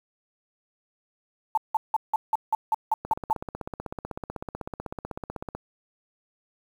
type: tone bursts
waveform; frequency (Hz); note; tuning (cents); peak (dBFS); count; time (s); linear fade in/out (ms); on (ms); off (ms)
sine; 880; A5; 0; -19; 10; 1.55-3.33; 2; 25; 170
type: click train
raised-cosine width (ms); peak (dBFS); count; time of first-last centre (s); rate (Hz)
1; -19; 41; 3.05-5.55; 16
effects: 8-bit